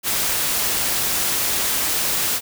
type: noise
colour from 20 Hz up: white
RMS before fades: -21 dBFS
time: 0.03-2.41 s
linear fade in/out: 50 ms
effects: none